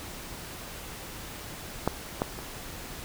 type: clicks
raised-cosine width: 1 ms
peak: -9 / -11 / -25 dBFS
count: 3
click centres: 1.876 / 2.219 / 2.389 s
effects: pink hiss -41 dBFS RMS until 3.04 s